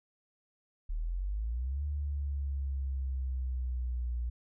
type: exponential two-way sweep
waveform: sine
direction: up then down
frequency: 36.71 to 73.42 to 59.3 Hz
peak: -31 dBFS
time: 0.89-4.3 s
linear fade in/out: 10 ms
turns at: 1.84 s
effects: none